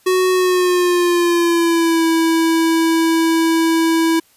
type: tone with pitch glide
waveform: square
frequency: 370 to 327.7 Hz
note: F#4 to E4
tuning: 0 to -10 cents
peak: -13 dBFS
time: 0.06-4.2 s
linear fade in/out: 10 ms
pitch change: -210 cents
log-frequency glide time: 0.31-2.05 s
effects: white hiss -54 dBFS RMS until 4.36 s + resampled to 32000 Hz